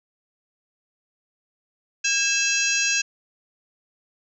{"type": "harmonic tone with a mistuned harmonic", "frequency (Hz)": 814, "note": "G#5", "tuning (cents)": -35, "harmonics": [2, 3, 4, 5, 6, 7, 8, 9], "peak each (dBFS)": [-28, -23, -33, -31, -31, -28, -26, -38], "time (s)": [2.04, 3.02], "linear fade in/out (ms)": 10, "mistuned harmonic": 3, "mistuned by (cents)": 130, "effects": []}